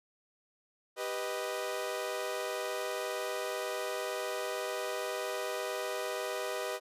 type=chord; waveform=sawtooth; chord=G augmented; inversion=none; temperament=equal; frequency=392 / 493.9 / 622.3 Hz; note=G4 / B4 / D#5; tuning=0 / 0 / 0 cents; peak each=-36 / -34 / -34 dBFS; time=0.96-6.8 s; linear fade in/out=50 ms; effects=resampled to 32000 Hz